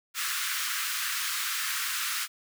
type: high-pass noise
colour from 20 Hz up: pink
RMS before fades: -31 dBFS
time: 0.14-2.28 s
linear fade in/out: 50 ms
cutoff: 1200 Hz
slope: 48 dB/octave
effects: none